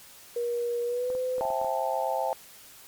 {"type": "tone with pitch glide", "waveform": "sine", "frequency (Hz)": [477.1, 508.4], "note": ["A#4", "C5"], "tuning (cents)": [40, -50], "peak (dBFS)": -26, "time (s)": [0.36, 1.41], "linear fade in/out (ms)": 5, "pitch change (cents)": 110, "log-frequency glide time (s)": [0.85, 1.16]}
{"type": "clicks", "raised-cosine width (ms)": 1, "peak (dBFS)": -29, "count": 7, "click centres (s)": [1.102, 1.151, 1.382, 1.452, 1.504, 1.615, 1.646]}
{"type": "chord", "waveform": "sine", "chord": "A minor seventh", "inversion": "first", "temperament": "just", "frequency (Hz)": [528, 660, 792, 880], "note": ["C5", "E5", "G5", "A5"], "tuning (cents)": [16, 2, 18, 0], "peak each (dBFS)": -31, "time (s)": [1.41, 2.33], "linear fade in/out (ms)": 0}
{"effects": ["white hiss -50 dBFS RMS until 2.87 s", "MP3 96 kbps"]}